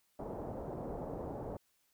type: low-pass noise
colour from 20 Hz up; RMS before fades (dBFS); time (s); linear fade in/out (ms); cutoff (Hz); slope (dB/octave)
white; -42; 0.19-1.57; 5; 710; 24
effects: white hiss -75 dBFS RMS until 1.93 s